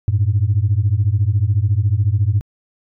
sine beating tone pair, 95.6 / 109.6 Hz, G2 / A2, -43 / -6 cents, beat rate 14 Hz, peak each -15 / -15 dBFS, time 0.08-2.41 s, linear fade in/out 0 ms, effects tanh soft clip ceiling -7 dBFS

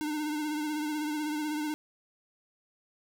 square tone with vibrato, 302.4 Hz, D#4, 49 cents flat, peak -31 dBFS, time 0.01-1.74 s, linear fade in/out 0 ms, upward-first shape triangle, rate 16 Hz, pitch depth 48 cents each way, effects none

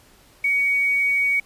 sine tone with quantisation, 2247 Hz, C#7, 23 cents sharp, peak -17 dBFS, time 0.44-1.4 s, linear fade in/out 5 ms, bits 7, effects pink hiss -53 dBFS RMS until 1.45 s + resampled to 32000 Hz

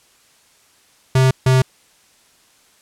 square tone pair in turn, 130.81 / 129.98 Hz, C3 / C3, 0 / -11 cents, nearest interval unison, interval 11 cents, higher first, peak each -11 dBFS, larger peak neither, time 1.15-1.31 / 1.46-1.62 s, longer neither, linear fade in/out 5 ms, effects white hiss -54 dBFS RMS until 2.81 s + low-pass 10000 Hz 12 dB/octave

